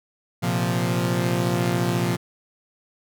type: chord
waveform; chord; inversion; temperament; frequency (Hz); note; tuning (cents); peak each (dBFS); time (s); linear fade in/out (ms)
sawtooth; Bb suspended second; none; equal; 116.54 / 130.81 / 174.61; Bb2 / C3 / F3; 0 / 0 / 0; -21 / -23 / -20; 0.42-2.17; 20
effects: none